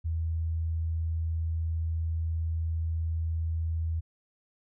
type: tone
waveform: sine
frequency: 81.5 Hz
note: E2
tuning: 19 cents flat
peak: -27 dBFS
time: 0.04-4.01 s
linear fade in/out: 20 ms
effects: none

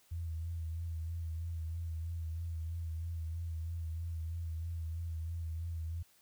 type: tone with vibrato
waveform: sine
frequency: 82.41 Hz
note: E2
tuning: in tune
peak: -36 dBFS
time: 0.11-6.03 s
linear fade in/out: 10 ms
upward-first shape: sine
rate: 3.1 Hz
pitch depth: 45 cents each way
effects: white hiss -67 dBFS RMS until 6.21 s

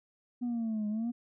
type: exponential two-way sweep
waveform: sine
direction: down then up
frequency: 246.9 to 207.7 to 243.4 Hz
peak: -28 dBFS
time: 0.41-1.12 s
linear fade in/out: 20 ms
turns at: 0.88 s
effects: tanh soft clip ceiling -29 dBFS

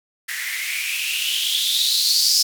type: noise with band-pass filter sweep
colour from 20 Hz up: violet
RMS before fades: -21 dBFS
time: 0.28-2.43 s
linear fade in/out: 10 ms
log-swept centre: 1800 to 5100 Hz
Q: 7.4
effects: none

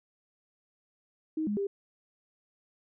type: tone with pitch steps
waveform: sine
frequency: 314.1 / 207.1 / 398.7 Hz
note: D#4 / G#3 / G4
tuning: +16 / -5 / +29 cents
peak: -28 dBFS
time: 1.37-1.67 s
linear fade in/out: 5 ms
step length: 100 ms
effects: none

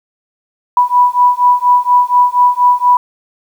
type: beating tone pair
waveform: sine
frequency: 982 / 986.2 Hz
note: B5 / B5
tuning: -10 / -3 cents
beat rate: 4.2 Hz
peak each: -10 dBFS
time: 0.77-2.97 s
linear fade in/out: 2 ms
effects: 7-bit

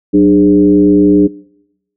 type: tone with frequency modulation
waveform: sine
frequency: 298.8 Hz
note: D4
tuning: 30 cents sharp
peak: -4 dBFS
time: 0.13-1.28 s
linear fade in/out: 20 ms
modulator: 110 Hz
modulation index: 0.81
effects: noise-tail reverb RT60 0.9 s tail -25 dB re dry

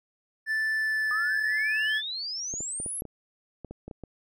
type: tone with pitch glide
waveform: triangle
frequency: 1758 to 1737.8 Hz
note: A6 to A6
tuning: -2 to -22 cents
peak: -23 dBFS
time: 0.46-2.02 s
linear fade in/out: 50 ms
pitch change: -20 cents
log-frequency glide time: 0.75-1.29 s
type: exponential sweep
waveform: sine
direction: up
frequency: 1210 to 11380 Hz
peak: -31 dBFS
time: 1.11-3.01 s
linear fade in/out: 0 ms
type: clicks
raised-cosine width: 2 ms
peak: -26 dBFS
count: 11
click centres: 2.539 / 2.606 / 2.801 / 2.862 / 3.021 / 3.053 / 3.647 / 3.71 / 3.88 / 3.912 / 4.037 s
effects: none

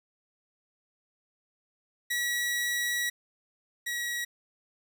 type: tone pair in turn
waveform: sawtooth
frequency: 1928 / 1915.8 Hz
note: B6 / A#6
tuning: -42 / +47 cents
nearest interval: unison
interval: 11 cents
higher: first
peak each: -24 / -27 dBFS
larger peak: first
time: 2.1-3.1 / 3.86-4.25 s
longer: first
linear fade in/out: 10 ms
effects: none

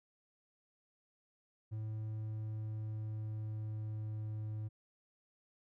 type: tone with pitch glide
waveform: triangle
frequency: 108.8 to 107.67 Hz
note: A2 to A2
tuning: -19 to -37 cents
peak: -36 dBFS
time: 1.71-4.69 s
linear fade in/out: 20 ms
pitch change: -18 cents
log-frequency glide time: 1.91-4.46 s
effects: none

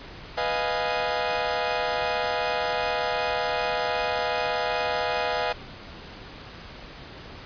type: chord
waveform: sawtooth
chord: F half-diminished seventh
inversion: second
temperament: equal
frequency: 493.9 / 622.3 / 698.5 / 830.6 Hz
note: Cb5 / Eb5 / F5 / Ab5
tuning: 0 / 0 / 0 / 0 cents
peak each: -26 dBFS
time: 0.37-5.53 s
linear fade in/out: 10 ms
effects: pink hiss -42 dBFS RMS until 7.45 s + resampled to 11025 Hz

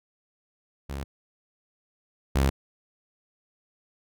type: tone pair in turn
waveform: sawtooth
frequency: 69 / 67.78 Hz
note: C#2 / C#2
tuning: -7 / -38 cents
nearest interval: unison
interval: 31 cents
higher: first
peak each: -28 / -16 dBFS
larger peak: second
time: 0.89-1.04 / 2.35-2.5 s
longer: neither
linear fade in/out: 10 ms
effects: none

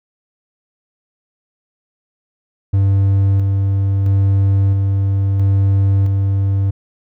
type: tone with tremolo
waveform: triangle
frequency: 98 Hz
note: G2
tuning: in tune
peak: -8 dBFS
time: 2.73-6.71 s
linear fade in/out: 10 ms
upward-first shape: square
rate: 0.75 Hz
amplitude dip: 25%
effects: none

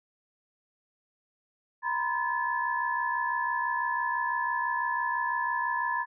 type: tone cluster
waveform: sine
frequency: 953 / 1019 / 1727 Hz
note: A#5 / C6 / A6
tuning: +38 / -46 / -33 cents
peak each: -31 dBFS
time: 1.82-6.06 s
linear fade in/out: 50 ms
effects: none

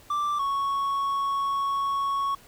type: tone pair in turn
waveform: triangle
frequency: 1174.7 / 1108.8 Hz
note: D6 / C#6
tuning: 0 / 0 cents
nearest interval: minor second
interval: 100 cents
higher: first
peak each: -22 dBFS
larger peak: neither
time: 0.1-0.39 / 0.39-2.35 s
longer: second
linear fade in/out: 5 ms
effects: pink hiss -53 dBFS RMS until 2.47 s

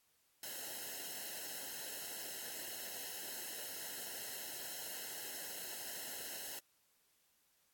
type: noise with comb filter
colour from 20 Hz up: white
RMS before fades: -45 dBFS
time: 0.43-6.59 s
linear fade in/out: 2 ms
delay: 0.85 ms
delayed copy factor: -0.95
effects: white hiss -75 dBFS RMS until 7.73 s + AAC 64 kbps

